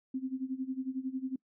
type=tone with tremolo; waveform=sine; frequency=261.6 Hz; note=C4; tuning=in tune; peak=-30 dBFS; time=0.14-1.36 s; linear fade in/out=5 ms; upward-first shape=sine; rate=11 Hz; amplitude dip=85%; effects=noise-tail reverb RT60 0.1 s tail -24 dB re dry